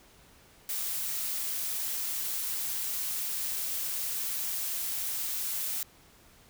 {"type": "noise", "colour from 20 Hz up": "blue", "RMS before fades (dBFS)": -33, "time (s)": [0.69, 5.83], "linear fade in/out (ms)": 2, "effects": ["pink hiss -58 dBFS RMS until 6.49 s"]}